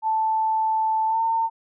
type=tone with pitch glide; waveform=sine; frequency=880 to 905.3 Hz; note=A5 to A5; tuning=0 to +49 cents; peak=-19 dBFS; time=0.02-1.5 s; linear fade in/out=50 ms; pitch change=+49 cents; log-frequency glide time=1.07-1.2 s; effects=none